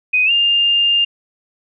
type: tone with pitch glide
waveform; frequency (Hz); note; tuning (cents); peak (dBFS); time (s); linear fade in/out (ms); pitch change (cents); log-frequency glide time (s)
sine; 2500 to 2806; D#7 to F7; +8 to +8; -11; 0.13-1.05; 10; +200; 0.25-0.31
effects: none